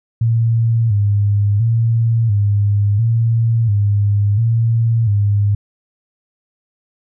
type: tone with vibrato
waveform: sine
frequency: 108.3 Hz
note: A2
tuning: 27 cents flat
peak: -11 dBFS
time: 0.21-5.55 s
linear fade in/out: 5 ms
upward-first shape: square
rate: 0.72 Hz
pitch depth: 100 cents each way
effects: none